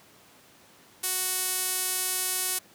sawtooth tone with band-pass filter, 370 Hz, F#4, in tune, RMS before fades -29 dBFS, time 1.03-2.59 s, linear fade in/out 10 ms, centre 11000 Hz, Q 1.4, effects pink hiss -55 dBFS RMS until 2.74 s + high-pass 150 Hz 12 dB/octave

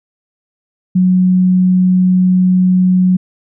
sine tone, 183.6 Hz, F#3, 13 cents flat, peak -7 dBFS, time 0.95-3.17 s, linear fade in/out 10 ms, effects none

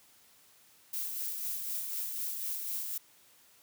violet noise with tremolo, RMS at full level -35 dBFS, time 0.93-2.98 s, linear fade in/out 5 ms, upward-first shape sine, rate 4 Hz, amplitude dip 35%, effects white hiss -62 dBFS RMS until 3.62 s + high-pass 60 Hz 12 dB/octave

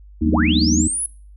harmonic tone, 77.78 Hz, D#2, in tune, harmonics 1 / 3 / 4, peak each -20 / -20 / -20 dBFS, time 0.21-0.88 s, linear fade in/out 10 ms
sine chord, G dominant seventh, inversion third, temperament equal, 174.61 / 196 / 246.9 / 293.7 Hz, F3 / G3 / B3 / D4, 0 / 0 / 0 / 0 cents, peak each -25 dBFS, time 0.25-0.83 s, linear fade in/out 5 ms
sine linear sweep, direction up, 268.8 to 10750 Hz, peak -20 dBFS, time 0.32-1.06 s, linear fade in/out 2 ms
effects noise-tail reverb RT60 0.4 s tail -21 dB re dry + added 50 Hz sine -40 dBFS peak until 1.36 s

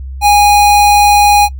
square tone, 823 Hz, G#5, 16 cents flat, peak -5 dBFS, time 0.21-1.49 s, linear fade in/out 50 ms, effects noise-tail reverb RT60 0.1 s tail -24 dB re dry + added 66 Hz sine -21 dBFS peak until 1.59 s

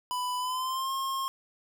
square tone with pitch glide, 995 to 1072.6 Hz, B5 to C6, +13 to +43 cents, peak -30 dBFS, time 0.11-1.28 s, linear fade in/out 0 ms, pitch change +130 cents, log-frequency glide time 0.38-0.92 s, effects none

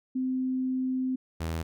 sine / sawtooth tone pair in turn, 258.3 / 81.51 Hz, C4 / E2, -22 / -19 cents, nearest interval octave + minor sixth, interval 1997 cents, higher first, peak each -26 dBFS, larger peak neither, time 0.15-1.16 / 1.4-1.63 s, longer first, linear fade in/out 10 ms, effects none

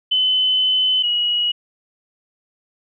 sine tone pair in turn, 3031 / 2908 Hz, F#7 / F#7, +41 / -31 cents, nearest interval minor second, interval 72 cents, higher first, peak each -14 / -16 dBFS, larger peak first, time 0.11-1.03 / 1.03-1.52 s, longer first, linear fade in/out 10 ms, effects none

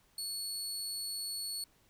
25% pulse tone, 4403 Hz, C#8, 13 cents flat, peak -32 dBFS, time 0.18-1.64 s, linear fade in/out 2 ms, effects pink hiss -68 dBFS RMS until 1.89 s

